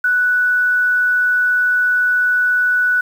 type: tone with quantisation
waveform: sine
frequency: 1481 Hz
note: F#6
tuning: 1 cent sharp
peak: -12 dBFS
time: 0.04-3.01 s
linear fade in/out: 5 ms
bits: 7
effects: none